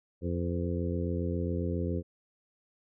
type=harmonic tone with a mistuned harmonic; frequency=87.31 Hz; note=F2; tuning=in tune; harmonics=1 / 2 / 3 / 4 / 5 / 6; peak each=-32 / -35 / -37 / -38 / -39 / -40 dBFS; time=0.21-2.03 s; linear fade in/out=50 ms; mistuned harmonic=6; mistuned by=-34 cents; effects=none